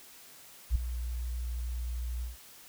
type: tone with ADSR envelope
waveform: sine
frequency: 60 Hz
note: B1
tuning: 49 cents flat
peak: -20 dBFS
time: 0.7-2.37 s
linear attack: 54 ms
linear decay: 6 ms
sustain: -12 dB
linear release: 140 ms
effects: white hiss -53 dBFS RMS until 2.68 s